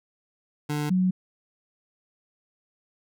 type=tone pair in turn; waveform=25% pulse / sine; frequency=148.5 / 184.58 Hz; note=D3 / F#3; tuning=+20 / -4 cents; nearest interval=major third; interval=376 cents; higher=second; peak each=-22 / -19 dBFS; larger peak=second; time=0.69-0.9 / 0.9-1.11 s; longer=neither; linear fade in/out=10 ms; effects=none